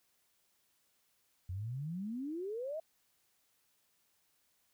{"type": "exponential sweep", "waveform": "sine", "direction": "up", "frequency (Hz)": [86.4, 659.3], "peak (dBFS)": -37, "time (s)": [1.49, 2.8], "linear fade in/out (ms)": 5, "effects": ["white hiss -75 dBFS RMS until 4.73 s"]}